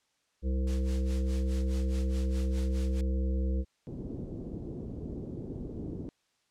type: harmonic tone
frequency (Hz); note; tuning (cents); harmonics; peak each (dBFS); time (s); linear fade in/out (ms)
65; C2; -11; 1 / 3 / 5 / 7 / 8; -27 / -37 / -41 / -44 / -45; 0.42-3.65; 50
type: noise with tremolo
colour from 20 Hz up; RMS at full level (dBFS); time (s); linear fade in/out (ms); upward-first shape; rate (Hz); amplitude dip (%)
white; -45; 0.67-3.01; 2; sine; 4.8; 85
type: low-pass noise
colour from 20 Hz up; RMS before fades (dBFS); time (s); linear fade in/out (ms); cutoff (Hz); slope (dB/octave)
white; -39; 3.87-6.09; 0; 360; 24
effects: white hiss -74 dBFS RMS until 6.5 s + low-pass 7000 Hz 12 dB/octave